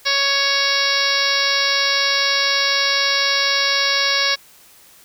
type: harmonic tone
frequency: 556 Hz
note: C#5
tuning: 5 cents sharp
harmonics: 1 / 2 / 3 / 4 / 5 / 6 / 7 / 8 / 9 / 10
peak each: -28 / -26 / -23 / -23 / -28 / -28 / -23 / -24 / -25 / -23 dBFS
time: 0.05-4.36 s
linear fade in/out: 20 ms
effects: white hiss -48 dBFS RMS until 5.04 s